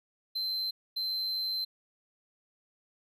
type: tone bursts at uneven times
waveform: triangle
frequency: 4096 Hz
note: C8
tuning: 38 cents flat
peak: -29 dBFS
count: 2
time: 0.35-0.71 / 0.96-1.65 s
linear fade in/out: 10 ms
effects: none